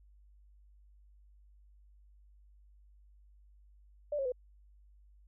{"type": "tone with pitch steps", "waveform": "sine", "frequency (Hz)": [589, 543.2, 501], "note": ["D5", "C#5", "B4"], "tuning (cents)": [5, -35, 25], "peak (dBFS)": -31, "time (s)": [4.12, 4.321], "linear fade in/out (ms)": 5, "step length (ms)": 67, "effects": ["added 50 Hz sine -58 dBFS peak until 5.27 s"]}